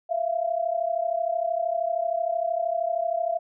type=tone pair together; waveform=sine; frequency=659.3 / 692.3 Hz; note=E5 / F5; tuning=0 / -15 cents; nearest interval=minor second; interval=85 cents; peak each=-26 dBFS; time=0.09-3.39 s; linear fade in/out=20 ms; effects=none